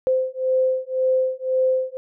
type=beating tone pair; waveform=sine; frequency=517 / 518.9 Hz; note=C5 / C5; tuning=-21 / -14 cents; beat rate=1.9 Hz; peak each=-21 dBFS; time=0.07-1.97 s; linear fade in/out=0 ms; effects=none